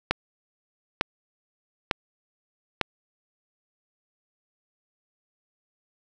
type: click train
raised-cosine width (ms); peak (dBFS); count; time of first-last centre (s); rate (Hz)
0.3; -5; 4; 0.11-2.813; 1.11
effects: none